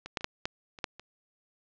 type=clicks; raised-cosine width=0.2 ms; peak=-22 / -12 / -26 / -10 / -13 / -28 / -12 / -27 dBFS; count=8; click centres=0.06 / 0.172 / 0.209 / 0.244 / 0.455 / 0.788 / 0.842 / 0.996 s; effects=low-pass 5000 Hz 12 dB/octave